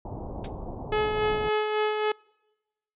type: low-pass noise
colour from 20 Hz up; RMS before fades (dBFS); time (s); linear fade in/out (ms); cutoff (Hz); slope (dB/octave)
pink; -36; 0.05-1.49; 2; 940; 48
type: noise with exponential decay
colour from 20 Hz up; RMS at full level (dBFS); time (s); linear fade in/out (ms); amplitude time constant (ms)
white; -32; 0.44-0.51; 5; 15
type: tone with tremolo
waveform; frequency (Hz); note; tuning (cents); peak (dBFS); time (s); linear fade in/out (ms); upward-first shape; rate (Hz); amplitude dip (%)
sawtooth; 426.3; G#4; +45; -18; 0.92-2.12; 5; sine; 3.6; 40
effects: noise-tail reverb RT60 1.0 s tail -26 dB re dry + resampled to 8000 Hz